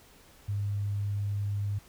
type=tone; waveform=sine; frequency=101.6 Hz; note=G#2; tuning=38 cents flat; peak=-28 dBFS; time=0.48-1.79 s; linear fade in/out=10 ms; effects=pink hiss -57 dBFS RMS until 1.88 s